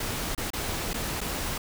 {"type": "noise with dropouts", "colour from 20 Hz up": "pink", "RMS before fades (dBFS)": -31, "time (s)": [0, 1.58], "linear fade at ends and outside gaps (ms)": 5, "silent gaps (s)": [[0.35, 0.377], [0.504, 0.533], [0.934, 0.941], [1.207, 1.212]], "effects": []}